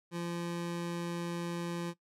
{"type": "tone", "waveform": "25% pulse", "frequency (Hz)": 171.9, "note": "F3", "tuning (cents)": -27, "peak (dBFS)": -31, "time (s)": [0.11, 1.94], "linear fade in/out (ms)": 50, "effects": ["noise-tail reverb RT60 0.1 s tail -18 dB re dry", "low-pass 11000 Hz 12 dB/octave"]}